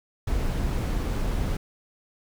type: noise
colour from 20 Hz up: brown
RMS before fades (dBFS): -26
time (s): 0.27-1.57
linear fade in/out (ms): 5
effects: none